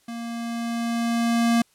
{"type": "tone with level ramp", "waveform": "square", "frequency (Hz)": 233.1, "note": "A#3", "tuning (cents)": 0, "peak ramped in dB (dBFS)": [-32, -17], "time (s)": [0.08, 1.62], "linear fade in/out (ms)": 5, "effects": ["white hiss -62 dBFS RMS until 1.74 s", "low-pass 11000 Hz 12 dB/octave"]}